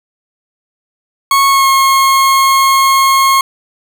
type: tone with pitch glide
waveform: 40% pulse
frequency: 1100 to 1081.7 Hz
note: C#6 to C#6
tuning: -14 to -43 cents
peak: -6 dBFS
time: 1.31-3.41 s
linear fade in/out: 2 ms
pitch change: -29 cents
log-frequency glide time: 1.49-1.67 s
effects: none